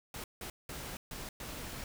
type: noise bursts at uneven times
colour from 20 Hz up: pink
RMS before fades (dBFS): -43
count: 5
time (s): 0.14-0.24 / 0.41-0.5 / 0.69-0.97 / 1.11-1.29 / 1.4-1.84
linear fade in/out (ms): 2
effects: none